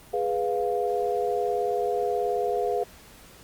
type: chord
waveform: sine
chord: F diminished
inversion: first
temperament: equal with one note detuned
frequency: 415.3 / 493.9 / 701.3 Hz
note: Ab4 / Cb5 / F5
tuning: 0 / 0 / +7 cents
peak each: -27 / -28 / -28 dBFS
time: 0.13-2.84 s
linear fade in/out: 10 ms
effects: pink hiss -50 dBFS RMS until 3.43 s + Opus 32 kbps